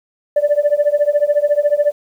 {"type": "tone with tremolo", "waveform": "sine", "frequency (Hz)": 586, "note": "D5", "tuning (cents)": -4, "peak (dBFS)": -6, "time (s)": [0.36, 1.92], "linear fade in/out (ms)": 5, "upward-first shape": "triangle", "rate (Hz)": 14, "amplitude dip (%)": 100, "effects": ["tanh soft clip ceiling -6 dBFS", "8-bit"]}